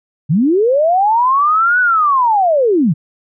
sine linear two-way sweep, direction up then down, 131.5 to 1500 to 131.5 Hz, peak -9 dBFS, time 0.29-2.94 s, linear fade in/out 20 ms, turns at 1.8 s, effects none

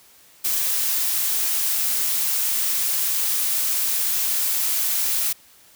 blue noise, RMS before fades -22 dBFS, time 0.44-5.33 s, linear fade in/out 10 ms, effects white hiss -52 dBFS RMS until 5.75 s

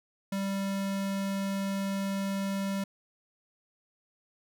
square tone, 196 Hz, G3, in tune, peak -30 dBFS, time 0.32-2.84 s, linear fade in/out 5 ms, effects none

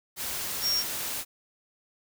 sine tone in noise, 5560 Hz, F8, 9 cents flat, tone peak -24 dBFS, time 0.61-0.84 s, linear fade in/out 50 ms, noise white, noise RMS -33 dBFS, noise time 0.16-1.25 s, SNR +6 dB, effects none

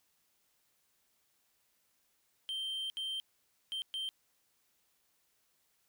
triangle tone bursts at uneven times, 3136 Hz, G7, in tune, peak -34 dBFS, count 4, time 2.49-2.9 / 2.97-3.2 / 3.72-3.82 / 3.94-4.09 s, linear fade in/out 0 ms, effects white hiss -75 dBFS RMS until 5.88 s

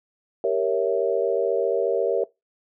sine chord, G diminished seventh, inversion none, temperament equal, 392 / 466.2 / 554.4 / 659.3 Hz, G4 / Bb4 / Db5 / Fb5, 0 / 0 / 0 / 0 cents, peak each -26 / -23 / -25 / -27 dBFS, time 0.44-2.24 s, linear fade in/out 2 ms, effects noise-tail reverb RT60 0.2 s tail -21 dB re dry

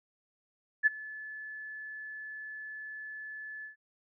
sine tone with ADSR envelope, 1729 Hz, A6, 31 cents flat, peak -18 dBFS, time 0.83-3.76 s, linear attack 34 ms, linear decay 20 ms, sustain -22 dB, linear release 120 ms, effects none

